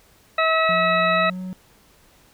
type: harmonic tone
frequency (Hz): 645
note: E5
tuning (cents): -38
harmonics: 1 / 2 / 3 / 4 / 6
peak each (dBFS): -21 / -20 / -24 / -25 / -29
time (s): 0.38-1.3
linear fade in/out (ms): 5
type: tone with pitch glide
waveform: triangle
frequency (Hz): 176.7 to 185.16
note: F3 to F#3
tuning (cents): +21 to +2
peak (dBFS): -26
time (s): 0.69-1.53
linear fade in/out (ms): 0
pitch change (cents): +81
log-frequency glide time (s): 1.13-1.41
effects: pink hiss -55 dBFS RMS until 2.33 s

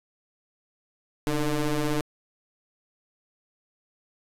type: ring-modulated tone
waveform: 25% pulse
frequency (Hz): 148.1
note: D3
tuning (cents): +15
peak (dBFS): -17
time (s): 1.27-2.01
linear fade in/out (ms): 0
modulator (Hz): 156
effects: resampled to 32000 Hz + 8-bit

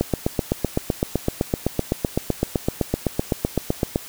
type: click train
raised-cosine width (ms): 2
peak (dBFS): -5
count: 32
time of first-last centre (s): 0.01-3.959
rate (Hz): 7.85
effects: white hiss -39 dBFS RMS until 4.08 s

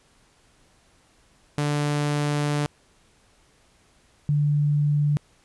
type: tone pair in turn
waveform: sawtooth / sine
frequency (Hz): 146.83 / 146.83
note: D3 / D3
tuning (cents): 0 / 0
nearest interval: unison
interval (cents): 0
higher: neither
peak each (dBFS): -18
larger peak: neither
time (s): 1.58-2.66 / 4.29-5.17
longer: first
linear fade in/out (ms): 0
effects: pink hiss -60 dBFS RMS until 5.44 s + resampled to 24000 Hz

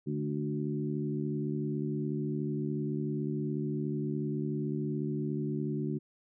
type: harmonic tone with a mistuned harmonic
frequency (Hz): 73.8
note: D2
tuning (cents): +9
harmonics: 2 / 3 / 4 / 5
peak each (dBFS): -34 / -36 / -37 / -38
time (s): 0.06-5.99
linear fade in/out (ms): 20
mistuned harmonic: 3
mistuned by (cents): -27
effects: none

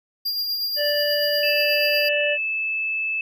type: tone with tremolo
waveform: square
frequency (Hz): 4794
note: D8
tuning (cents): +35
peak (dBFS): -22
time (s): 0.25-2.09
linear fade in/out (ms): 10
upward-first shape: sine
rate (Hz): 8.3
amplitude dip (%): 35
type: harmonic tone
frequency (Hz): 587.3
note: D5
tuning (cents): 0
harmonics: 1 / 3 / 5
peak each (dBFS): -22 / -27 / -29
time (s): 0.76-2.38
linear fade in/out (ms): 50
type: tone with pitch glide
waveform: sine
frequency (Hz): 2637 to 2620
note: E7 to E7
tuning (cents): 0 to -11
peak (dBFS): -22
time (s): 1.43-3.21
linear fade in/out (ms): 2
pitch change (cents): -11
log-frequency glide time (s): 2.13-2.39
effects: none

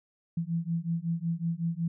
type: beating tone pair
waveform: sine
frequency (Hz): 164.81 / 170.21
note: E3 / F3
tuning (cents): 0 / -44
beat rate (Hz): 5.4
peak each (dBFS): -31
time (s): 0.37-1.88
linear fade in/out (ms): 5
effects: none

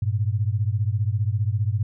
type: beating tone pair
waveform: sine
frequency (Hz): 100 / 115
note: G2 / A#2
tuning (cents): +35 / -23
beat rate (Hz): 15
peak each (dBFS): -22 / -24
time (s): 0.02-1.83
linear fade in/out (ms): 5
effects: none

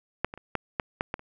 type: clicks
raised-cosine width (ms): 0.5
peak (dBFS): -9 / -23 / -29 / -11 / -11 / -11 / -14 / -30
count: 8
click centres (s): 0.246 / 0.339 / 0.376 / 0.553 / 0.798 / 1.009 / 1.141 / 1.194
effects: none

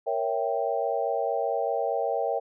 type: chord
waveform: sine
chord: A# diminished seventh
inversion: none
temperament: equal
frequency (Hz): 466.2 / 554.4 / 659.3 / 784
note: A#4 / C#5 / E5 / G5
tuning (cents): 0 / 0 / 0 / 0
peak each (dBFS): -30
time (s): 0.06-2.4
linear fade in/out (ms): 20
effects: none

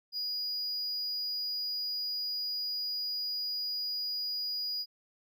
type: tone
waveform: triangle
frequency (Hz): 4900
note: D#8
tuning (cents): -27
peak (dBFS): -31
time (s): 0.12-4.86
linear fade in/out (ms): 50
effects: none

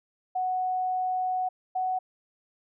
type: tone pair in turn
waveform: sine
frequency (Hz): 740 / 743.6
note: F#5 / F#5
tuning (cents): 0 / +8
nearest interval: unison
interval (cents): 8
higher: second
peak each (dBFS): -25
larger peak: neither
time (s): 0.35-1.49 / 1.75-1.99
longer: first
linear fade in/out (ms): 10
effects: none

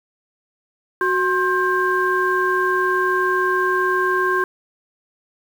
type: tone cluster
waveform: sine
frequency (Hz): 370.4 / 1064 / 1583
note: F#4 / C6 / G6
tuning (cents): +2 / +29 / +17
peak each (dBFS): -20 / -20 / -20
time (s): 1.01-4.44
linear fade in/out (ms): 2
effects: tanh soft clip ceiling -6 dBFS + 7-bit

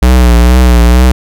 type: tone with vibrato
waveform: square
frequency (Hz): 61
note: B1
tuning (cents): -21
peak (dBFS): -3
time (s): 0.02-1.12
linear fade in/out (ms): 5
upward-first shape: triangle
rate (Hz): 2.2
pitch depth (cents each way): 76
effects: none

